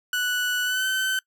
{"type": "tone with pitch glide", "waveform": "30% pulse", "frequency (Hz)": [1480, 1530.4], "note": ["F#6", "G6"], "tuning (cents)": [0, -42], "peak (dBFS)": -20, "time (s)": [0.13, 1.19], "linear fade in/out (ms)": 2, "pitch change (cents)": 58, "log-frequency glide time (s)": [0.64, 0.86], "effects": ["noise-tail reverb RT60 0.1 s tail -23 dB re dry"]}